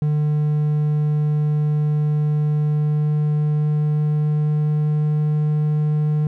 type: tone with pitch glide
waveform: triangle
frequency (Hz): 150 to 151.13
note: D3 to D3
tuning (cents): +37 to +50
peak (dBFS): -14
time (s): 0.02-6.27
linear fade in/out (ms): 2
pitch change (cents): +13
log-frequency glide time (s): 2.72-5.26
effects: none